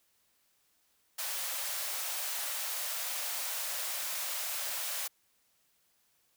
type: high-pass noise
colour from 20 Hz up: white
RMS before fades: -36 dBFS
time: 1.18-5.08 s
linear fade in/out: 10 ms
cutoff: 510 Hz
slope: 96 dB/octave
effects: white hiss -72 dBFS RMS until 6.36 s